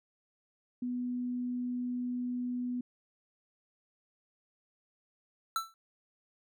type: tone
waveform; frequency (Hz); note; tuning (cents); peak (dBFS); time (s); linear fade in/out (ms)
sine; 246.9; B3; 0; -32; 0.82-2.81; 5
type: tone with exponential decay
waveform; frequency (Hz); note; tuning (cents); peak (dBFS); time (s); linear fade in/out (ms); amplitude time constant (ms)
square; 1331; E6; +16; -27; 5.56-5.74; 1; 38
effects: none